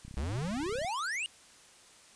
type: click train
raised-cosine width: 5 ms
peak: -34 dBFS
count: 27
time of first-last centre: 0.05-0.848 s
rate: 32.6 Hz
type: exponential sweep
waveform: square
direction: up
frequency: 61.74 to 2960 Hz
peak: -33 dBFS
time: 0.17-1.26 s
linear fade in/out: 0 ms
effects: white hiss -57 dBFS RMS until 2.15 s + resampled to 22050 Hz